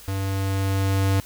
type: tone with level ramp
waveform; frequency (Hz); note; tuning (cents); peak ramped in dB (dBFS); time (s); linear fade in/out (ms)
square; 97.1; G2; -16; -25 to -18; 0.08-1.2; 0
effects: added 50 Hz sine -53 dBFS peak until 1.25 s + white hiss -45 dBFS RMS until 1.25 s